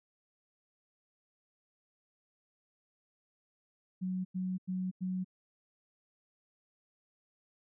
sine tone bursts, 185 Hz, F#3, in tune, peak -32 dBFS, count 4, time 4.01-5.246 s, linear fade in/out 20 ms, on 240 ms, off 92 ms, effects none

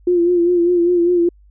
sine tone with vibrato, 349.2 Hz, F4, in tune, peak -11 dBFS, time 0.07-1.29 s, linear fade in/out 5 ms, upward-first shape sine, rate 5 Hz, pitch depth 45 cents each way, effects added 50 Hz sine -45 dBFS peak until 1.5 s

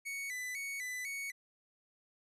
45% pulse tone with vibrato, 2109 Hz, C7, 13 cents sharp, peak -38 dBFS, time 0.05-1.32 s, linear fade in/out 20 ms, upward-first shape square, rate 2 Hz, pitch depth 93 cents each way, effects resampled to 32000 Hz

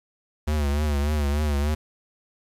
square tone with vibrato, 73.42 Hz, D2, in tune, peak -22 dBFS, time 0.47-1.75 s, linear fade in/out 10 ms, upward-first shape triangle, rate 3.4 Hz, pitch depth 87 cents each way, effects resampled to 32000 Hz + 8-bit

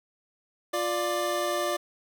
25% pulse tone pair together, 350.8 / 590 Hz, F4 / D5, +8 / +8 cents, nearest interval major sixth, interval 900 cents, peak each -27 / -24 dBFS, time 0.73-1.77 s, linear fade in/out 10 ms, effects none

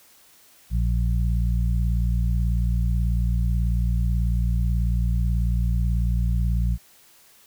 harmonic tone, 58.27 Hz, A#1, in tune, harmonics 1 / 2 / 3, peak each -20 / -26 / -30 dBFS, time 0.7-6.78 s, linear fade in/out 50 ms, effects white hiss -54 dBFS RMS until 7.46 s

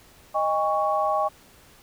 sine tone cluster, 622 / 808 / 1114 Hz, D#5 / G#5 / C#6, -1 / -48 / +8 cents, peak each -25 dBFS, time 0.34-1.29 s, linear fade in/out 20 ms, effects pink hiss -53 dBFS RMS until 1.82 s

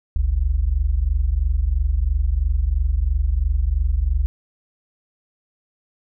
sine tone pair together, 48.11 / 71.1 Hz, G1 / C#2, -32 / +45 cents, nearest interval perfect fifth, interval 677 cents, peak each -19 dBFS, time 0.16-4.26 s, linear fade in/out 0 ms, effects none

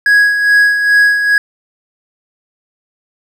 triangle tone with tremolo, 1661.2 Hz, G#6, in tune, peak -3 dBFS, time 0.06-1.38 s, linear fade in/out 2 ms, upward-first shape sine, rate 2.4 Hz, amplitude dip 55%, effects none

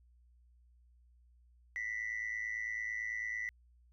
sine tone with amplitude modulation, 1975 Hz, B6, in tune, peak -31 dBFS, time 1.76-3.49 s, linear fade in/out 0 ms, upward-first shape sine, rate 109 Hz, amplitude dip 80%, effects tanh soft clip ceiling -31 dBFS + added 60 Hz sine -62 dBFS peak until 3.92 s

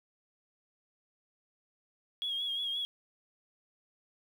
sine tone with vibrato, 3300 Hz, G#7, 12 cents flat, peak -31 dBFS, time 2.22-2.85 s, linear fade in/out 0 ms, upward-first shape sine, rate 5.7 Hz, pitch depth 45 cents each way, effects tanh soft clip ceiling -27 dBFS + 10-bit

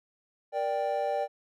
triangle chord, G minor, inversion first, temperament just, 470.4 / 588 / 784 Hz, Bb4 / D5 / G5, +16 / +2 / 0 cents, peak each -33 / -28 / -29 dBFS, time 0.52-1.28 s, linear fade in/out 50 ms, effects none

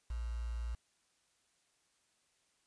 sine tone with quantisation, 58 Hz, A#1, 8 cents flat, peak -36 dBFS, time 0.1-0.75 s, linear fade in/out 5 ms, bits 9, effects white hiss -75 dBFS RMS until 2.66 s + resampled to 22050 Hz

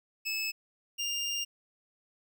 25% pulse tone pair in turn, 2604 / 2803 Hz, E7 / F7, -22 / +6 cents, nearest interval minor second, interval 128 cents, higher second, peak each -27 dBFS, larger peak neither, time 0.25-0.52 / 0.98-1.45 s, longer second, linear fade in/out 20 ms, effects none

